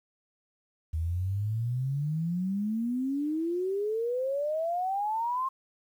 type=exponential sweep; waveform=sine; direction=up; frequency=77.78 to 1075 Hz; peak=-27 dBFS; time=0.93-5.49 s; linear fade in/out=10 ms; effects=10-bit